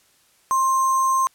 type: tone with sample-and-hold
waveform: sine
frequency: 1057 Hz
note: C6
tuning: 17 cents sharp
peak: -16 dBFS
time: 0.51-1.27 s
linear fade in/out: 0 ms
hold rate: 7350 Hz
effects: white hiss -59 dBFS RMS until 1.34 s + low-pass 12000 Hz 12 dB/octave